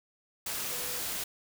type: tone in noise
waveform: sine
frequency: 493.9 Hz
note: B4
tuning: in tune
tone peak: -46 dBFS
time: 0.7-1 s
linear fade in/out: 5 ms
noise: white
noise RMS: -35 dBFS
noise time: 0.46-1.24 s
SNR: -14 dB
effects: none